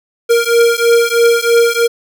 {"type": "beating tone pair", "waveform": "square", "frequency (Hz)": [466.2, 469.3], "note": ["A#4", "A#4"], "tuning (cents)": [0, 12], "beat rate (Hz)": 3.1, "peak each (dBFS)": -12, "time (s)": [0.29, 1.88], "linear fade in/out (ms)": 20, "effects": []}